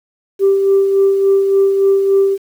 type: tone with tremolo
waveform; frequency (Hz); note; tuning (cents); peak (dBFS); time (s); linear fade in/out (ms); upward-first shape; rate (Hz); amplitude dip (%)
sine; 392; G4; 0; -6; 0.39-2.38; 50; sine; 3.5; 45
effects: tanh soft clip ceiling -4 dBFS + 7-bit